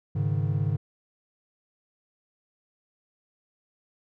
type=chord; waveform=triangle; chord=Ab suspended fourth; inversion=none; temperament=equal; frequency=103.83 / 138.59 / 155.56 Hz; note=Ab2 / Db3 / Eb3; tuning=0 / 0 / 0 cents; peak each=-25 / -26 / -27 dBFS; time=0.15-0.77 s; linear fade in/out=10 ms; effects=none